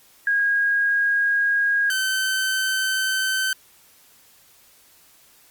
sine / sawtooth tone pair in turn, 1636 / 1537.2 Hz, G#6 / G6, -26 / -34 cents, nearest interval minor second, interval 108 cents, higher first, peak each -17 dBFS, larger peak neither, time 0.27-1.9 / 1.9-3.53 s, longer neither, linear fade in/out 2 ms, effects white hiss -54 dBFS RMS until 5.5 s + Opus 48 kbps

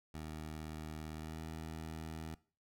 15% pulse tone with pitch glide, 77.78 to 79.74 Hz, D#2 to D#2, 0 to +43 cents, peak -37 dBFS, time 0.14-2.35 s, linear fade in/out 5 ms, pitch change +43 cents, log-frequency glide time 1.16-1.4 s, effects noise-tail reverb RT60 0.4 s tail -20 dB re dry

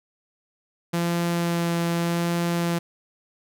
sawtooth tone with vibrato, 170.6 Hz, F3, 40 cents flat, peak -18 dBFS, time 0.93-2.79 s, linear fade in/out 10 ms, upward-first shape sine, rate 0.84 Hz, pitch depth 9 cents each way, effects none

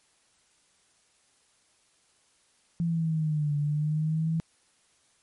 sine linear two-way sweep, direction down then up, 170 to 145.3 to 163.8 Hz, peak -24 dBFS, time 2.8-4.4 s, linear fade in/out 0 ms, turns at 3.56 s, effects white hiss -66 dBFS RMS until 5.22 s + MP3 48 kbps

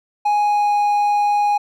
triangle tone with pitch glide, 830.6 to 825.3 Hz, G#5 to G#5, 0 to -11 cents, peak -12 dBFS, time 0.25-1.58 s, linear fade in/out 10 ms, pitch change -11 cents, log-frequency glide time 0.41-0.77 s, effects none

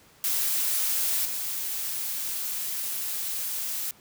blue noise with level steps, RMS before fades -26 / -31 dBFS, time 0.24-3.91 s, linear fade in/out 2 ms, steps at 1.25 s, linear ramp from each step 5 ms, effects pink hiss -56 dBFS RMS until 4 s + high-pass 80 Hz 12 dB/octave

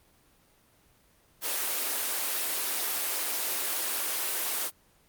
white high-pass noise, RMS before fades -30 dBFS, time 1.41-4.71 s, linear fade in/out 50 ms, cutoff 310 Hz, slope 24 dB/octave, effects pink hiss -63 dBFS RMS until 5.08 s + Opus 24 kbps

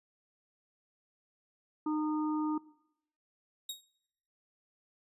harmonic tone, 306.5 Hz, D#4, 26 cents flat, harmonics 1 / 3 / 4, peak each -30 / -40 / -42 dBFS, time 1.86-2.58 s, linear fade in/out 5 ms
sawtooth tone with exponential decay, 3766 Hz, A#7, 17 cents sharp, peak -31 dBFS, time 3.69-3.86 s, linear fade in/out 5 ms, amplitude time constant 35 ms
effects noise-tail reverb RT60 0.8 s tail -21 dB re dry + resampled to 32000 Hz

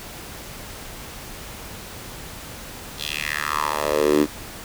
10% pulse tone with high-pass filter sweep, 74.8 Hz, D2, 32 cents sharp, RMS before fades -22 dBFS, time 2.97-4.27 s, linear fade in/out 50 ms, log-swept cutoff 3800 to 270 Hz, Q 3.5, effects pink hiss -37 dBFS RMS until 4.64 s

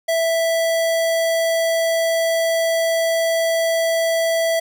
square tone, 659.3 Hz, E5, in tune, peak -17 dBFS, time 0.08-4.6 s, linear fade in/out 10 ms, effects none

